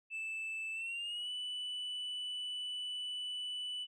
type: tone with pitch glide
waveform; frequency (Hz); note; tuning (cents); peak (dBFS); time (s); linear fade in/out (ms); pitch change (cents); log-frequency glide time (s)
sine; 2637 to 2977; E7 to F#7; 0 to +10; -35; 0.1-3.87; 50; +210; 0.73-1.3
effects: tanh soft clip ceiling -37 dBFS